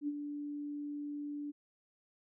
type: tone with ADSR envelope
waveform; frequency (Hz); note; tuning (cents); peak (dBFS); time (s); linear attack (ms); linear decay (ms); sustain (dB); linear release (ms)
sine; 291.6; D4; -12; -31; 0.01-1.52; 68; 40; -7; 22
effects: none